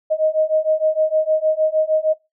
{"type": "beating tone pair", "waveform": "sine", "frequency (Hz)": [622, 628.5], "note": ["D#5", "D#5"], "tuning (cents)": [-1, 17], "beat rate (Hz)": 6.5, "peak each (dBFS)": -18, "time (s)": [0.1, 2.14], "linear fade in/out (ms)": 20, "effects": ["noise-tail reverb RT60 0.2 s tail -19 dB re dry"]}